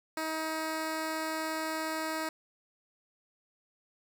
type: tone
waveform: 10% pulse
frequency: 317.1 Hz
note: D#4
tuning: 33 cents sharp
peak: -24 dBFS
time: 0.17-2.29 s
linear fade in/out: 2 ms
effects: none